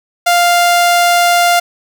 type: tone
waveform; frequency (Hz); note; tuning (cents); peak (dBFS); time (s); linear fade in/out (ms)
sawtooth; 698.5; F5; 0; -4; 0.26-1.6; 10
effects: none